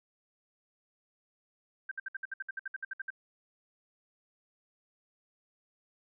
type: tone bursts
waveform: sine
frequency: 1568 Hz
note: G6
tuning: in tune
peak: -34 dBFS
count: 15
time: 1.89-3.104 s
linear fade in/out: 5 ms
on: 24 ms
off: 61 ms
effects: none